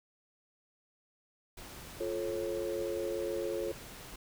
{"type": "noise", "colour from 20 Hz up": "pink", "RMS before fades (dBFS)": -48, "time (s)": [1.57, 4.16], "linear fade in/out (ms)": 5}
{"type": "chord", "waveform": "sine", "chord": "F augmented", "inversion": "none", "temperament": "just", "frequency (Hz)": [349.2, 436.5, 545.7], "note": ["F4", "A4", "C#5"], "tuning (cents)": [0, -14, -27], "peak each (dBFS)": -37, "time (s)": [2, 3.72], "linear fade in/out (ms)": 5}
{"effects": []}